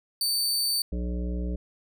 sawtooth tone, 4566 Hz, D8, 50 cents flat, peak -21 dBFS, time 0.21-0.82 s, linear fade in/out 2 ms
harmonic tone, 60.3 Hz, B1, 41 cents flat, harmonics 1 / 3 / 5 / 7 / 9 / 10, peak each -28 / -34 / -39 / -42 / -45 / -49 dBFS, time 0.92-1.56 s, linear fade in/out 5 ms
effects none

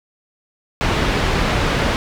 pink low-pass noise, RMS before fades -18 dBFS, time 0.81-1.96 s, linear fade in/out 0 ms, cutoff 3500 Hz, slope 12 dB/octave, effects none

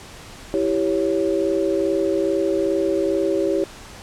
sine chord, C# diminished, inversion first, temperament equal, 329.6 / 392 / 554.4 Hz, E4 / G4 / C#5, 0 / 0 / 0 cents, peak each -22 / -21 / -23 dBFS, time 0.54-3.64 s, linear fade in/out 0 ms, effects pink hiss -40 dBFS RMS until 4.02 s + low-pass 9000 Hz 12 dB/octave

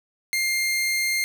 sawtooth tone, 2112 Hz, C7, 16 cents sharp, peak -18 dBFS, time 0.33-1.24 s, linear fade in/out 0 ms, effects none

